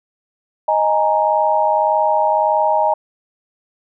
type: chord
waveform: sine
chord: D# suspended fourth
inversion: none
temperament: equal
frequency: 622.3 / 830.6 / 932.3 Hz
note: D#5 / G#5 / A#5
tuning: 0 / 0 / 0 cents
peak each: -17 dBFS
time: 0.68-2.94 s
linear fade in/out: 5 ms
effects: none